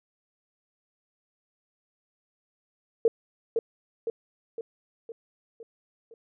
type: tone with echo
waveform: sine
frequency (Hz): 457.2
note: A#4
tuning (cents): -34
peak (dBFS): -16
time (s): 3.05-3.08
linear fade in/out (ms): 2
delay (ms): 510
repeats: 6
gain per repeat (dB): -5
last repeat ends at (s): 6.14
effects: none